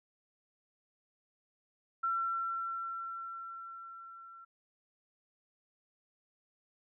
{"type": "tone with level ramp", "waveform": "sine", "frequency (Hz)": 1353, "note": "E6", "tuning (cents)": 45, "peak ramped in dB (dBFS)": [-29, -50], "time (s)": [2.03, 4.45], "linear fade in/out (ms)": 10, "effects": []}